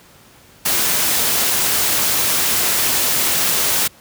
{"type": "noise", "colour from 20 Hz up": "white", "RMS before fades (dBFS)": -17, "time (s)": [0.65, 3.88], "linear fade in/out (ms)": 10, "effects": ["pink hiss -47 dBFS RMS until 4 s", "high-pass 60 Hz 12 dB/octave"]}